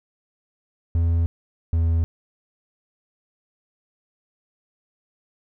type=tone pair in turn; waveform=triangle; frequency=83.8 / 82.6 Hz; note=E2 / E2; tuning=+29 / +4 cents; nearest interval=unison; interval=25 cents; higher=first; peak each=-15 dBFS; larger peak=neither; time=0.95-1.26 / 1.73-2.04 s; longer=neither; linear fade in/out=0 ms; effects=none